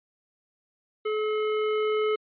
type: tone with level ramp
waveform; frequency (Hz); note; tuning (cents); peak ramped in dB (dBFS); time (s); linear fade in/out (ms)
square; 428.8; A4; -45; -26 to -23; 1.05-2.16; 10
effects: resampled to 8000 Hz